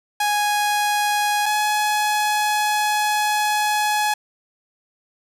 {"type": "tone pair in turn", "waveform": "sawtooth", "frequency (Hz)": [830.6, 843.2], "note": ["G#5", "G#5"], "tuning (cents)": [0, 26], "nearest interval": "unison", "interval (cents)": 26, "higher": "second", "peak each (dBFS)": -14, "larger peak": "neither", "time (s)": [[0.2, 1.46], [1.46, 4.14]], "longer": "second", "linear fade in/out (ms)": 5, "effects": ["resampled to 32000 Hz", "7-bit"]}